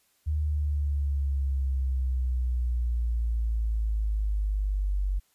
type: exponential sweep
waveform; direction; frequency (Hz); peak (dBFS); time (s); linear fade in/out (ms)
sine; down; 76.4 to 47.37; -24; 0.26-5.2; 20
effects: white hiss -68 dBFS RMS until 5.34 s + resampled to 32000 Hz